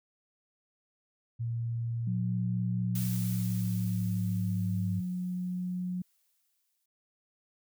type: tone with pitch glide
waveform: sine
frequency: 116.54 to 102.04 Hz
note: A#2 to G#2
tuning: 0 to -30 cents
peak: -30 dBFS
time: 1.39-5.01 s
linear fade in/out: 20 ms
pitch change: -230 cents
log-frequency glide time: 3.05-4.89 s
type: tone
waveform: sine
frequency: 180.9 Hz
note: F#3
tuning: 39 cents flat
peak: -31 dBFS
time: 2.07-6.02 s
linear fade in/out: 5 ms
type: noise with exponential decay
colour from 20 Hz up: blue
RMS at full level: -39 dBFS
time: 2.95-6.86 s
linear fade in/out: 5 ms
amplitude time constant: 850 ms
effects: none